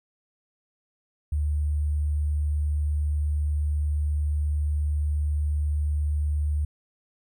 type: tone with sample-and-hold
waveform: sine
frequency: 74.3 Hz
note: D2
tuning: 21 cents sharp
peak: -22 dBFS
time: 1.32-6.65 s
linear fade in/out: 5 ms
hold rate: 8820 Hz
effects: none